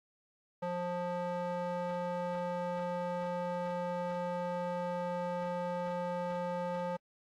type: tone with band-pass filter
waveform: square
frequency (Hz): 176.8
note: F3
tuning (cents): +22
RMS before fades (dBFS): -36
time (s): 0.62-6.97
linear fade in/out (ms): 10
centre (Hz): 700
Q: 1.8
effects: AAC 48 kbps